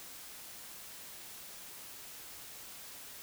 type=silence; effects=white hiss -49 dBFS RMS until 3.22 s